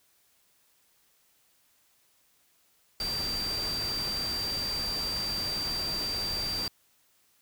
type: tone in noise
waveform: sine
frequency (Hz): 4699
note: D8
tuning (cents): 0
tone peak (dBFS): -30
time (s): 3-6.68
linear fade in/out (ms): 2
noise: pink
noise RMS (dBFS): -38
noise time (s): 3-6.68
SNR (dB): +5
effects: white hiss -67 dBFS RMS until 7.41 s